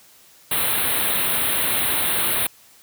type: band-stop noise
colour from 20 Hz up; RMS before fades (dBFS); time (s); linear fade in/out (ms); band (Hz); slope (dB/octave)
white; -21; 0.51-2.47; 5; 4100 to 8800; 96
effects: white hiss -51 dBFS RMS until 2.82 s + high-pass 60 Hz 12 dB/octave